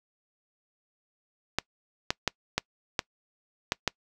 clicks, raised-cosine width 0.2 ms, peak -7 dBFS, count 7, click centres 1.586 / 2.105 / 2.277 / 2.58 / 2.992 / 3.721 / 3.877 s, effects noise-tail reverb RT60 0.1 s tail -25 dB re dry

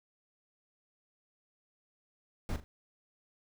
brown noise with echo, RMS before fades -34 dBFS, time 2.49-2.56 s, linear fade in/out 0 ms, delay 40 ms, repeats 2, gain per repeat -11 dB, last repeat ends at 2.64 s, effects none

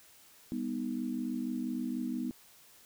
sine chord, G augmented, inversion none, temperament equal with one note detuned, 200.7 / 246.9 / 311.1 Hz, G3 / B3 / D#4, +41 / 0 / 0 cents, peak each -40 / -34 / -39 dBFS, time 0.52-2.31 s, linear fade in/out 0 ms, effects white hiss -59 dBFS RMS until 2.85 s

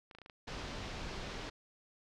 clicks, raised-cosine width 0.3 ms, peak -36 dBFS, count 6, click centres 0.112 / 0.15 / 0.186 / 0.217 / 0.261 / 0.298 s
pink low-pass noise, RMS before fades -43 dBFS, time 0.47-1.5 s, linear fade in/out 10 ms, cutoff 5500 Hz, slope 24 dB/octave
effects none

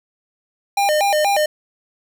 square tone with vibrato, 698 Hz, F5, 1 cent flat, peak -15 dBFS, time 0.77-1.46 s, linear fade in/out 5 ms, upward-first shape square, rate 4.2 Hz, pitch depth 240 cents each way, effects none

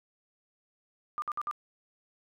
sine tone bursts, 1200 Hz, D6, 37 cents sharp, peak -30 dBFS, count 4, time 1.18-1.512 s, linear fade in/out 0 ms, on 41 ms, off 56 ms, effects none

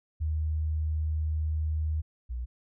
sine tone pair in turn, 77.78 / 60.83 Hz, D#2 / B1, 0 / -26 cents, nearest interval major third, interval 426 cents, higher first, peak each -26 / -31 dBFS, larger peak first, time 0.2-2.02 / 2.29-2.46 s, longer first, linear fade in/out 20 ms, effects none

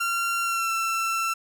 30% pulse tone with pitch glide, 1376 to 1341.5 Hz, F6 to E6, -26 to +30 cents, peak -21 dBFS, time 0-1.34 s, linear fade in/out 10 ms, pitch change -44 cents, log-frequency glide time 0.42-0.71 s, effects none

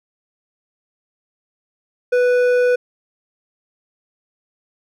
sine tone with hard clipping, 493.9 Hz, B4, in tune, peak -14 dBFS, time 2.12-2.76 s, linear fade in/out 10 ms, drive 8 dB, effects none

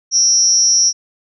sine tone with amplitude modulation, 5640 Hz, F8, 16 cents sharp, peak -5 dBFS, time 0.11-0.93 s, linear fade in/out 50 ms, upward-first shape sine, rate 299 Hz, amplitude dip 95%, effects none

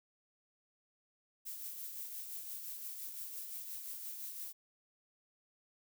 violet noise with tremolo, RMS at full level -43 dBFS, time 1.45-4.53 s, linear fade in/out 20 ms, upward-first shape triangle, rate 5.8 Hz, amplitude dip 45%, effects none

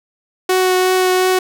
sawtooth tone with vibrato, 370 Hz, F#4, in tune, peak -8 dBFS, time 0.49-1.39 s, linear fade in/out 5 ms, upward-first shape triangle, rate 2.8 Hz, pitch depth 11 cents each way, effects none

